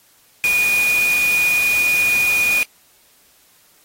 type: tone in noise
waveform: sine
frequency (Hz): 2454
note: D#7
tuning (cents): -25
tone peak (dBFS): -14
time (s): 0.44-2.63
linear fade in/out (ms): 0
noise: white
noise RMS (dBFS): -26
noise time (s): 0.44-2.63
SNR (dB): +9
effects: white hiss -54 dBFS RMS until 3.84 s + AAC 48 kbps